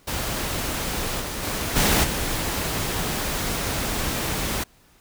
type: noise with level steps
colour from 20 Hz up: pink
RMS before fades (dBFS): -27 / -30 / -27 / -19 / -26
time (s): 0.07-4.64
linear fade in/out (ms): 10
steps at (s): 1.19 / 1.42 / 1.75 / 2.03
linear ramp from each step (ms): 20
effects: pink hiss -57 dBFS RMS until 5 s